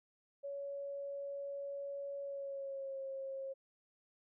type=tone with pitch glide; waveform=sine; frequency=561 to 539.1 Hz; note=C#5 to C#5; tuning=+21 to -48 cents; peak=-40 dBFS; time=0.43-3.54 s; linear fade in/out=20 ms; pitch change=-69 cents; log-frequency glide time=2.21-3.01 s; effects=none